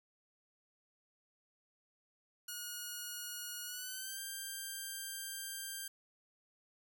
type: tone with pitch glide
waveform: 5% pulse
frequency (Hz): 1444 to 1583.8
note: F#6 to G6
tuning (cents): -43 to +17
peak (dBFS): -31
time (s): 2.48-5.88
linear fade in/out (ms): 5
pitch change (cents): +160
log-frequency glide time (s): 3.64-4.19
effects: none